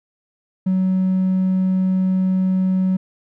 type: tone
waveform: triangle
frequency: 187 Hz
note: F#3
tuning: 19 cents sharp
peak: -12 dBFS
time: 0.66-2.97 s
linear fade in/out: 10 ms
effects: tanh soft clip ceiling -10 dBFS